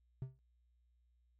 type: tone with exponential decay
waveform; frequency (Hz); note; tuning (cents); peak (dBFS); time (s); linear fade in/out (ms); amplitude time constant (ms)
triangle; 130.81; C3; 0; -34; 0.22-0.39; 0; 36
effects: added 60 Hz sine -70 dBFS peak until 1.39 s